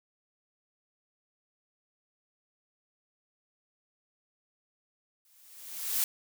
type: noise with exponential growth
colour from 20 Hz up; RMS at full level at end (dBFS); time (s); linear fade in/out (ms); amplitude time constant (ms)
blue; -26; 5.25-6.04; 1; 170
effects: none